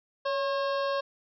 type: harmonic tone with a mistuned harmonic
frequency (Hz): 540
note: C#5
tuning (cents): -45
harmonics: 1 / 2 / 3 / 5 / 6 / 7 / 8 / 9 / 10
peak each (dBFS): -28 / -32 / -38 / -44 / -46 / -46 / -45 / -51 / -50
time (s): 0.25-1.01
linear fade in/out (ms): 10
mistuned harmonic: 1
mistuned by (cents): +57
effects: none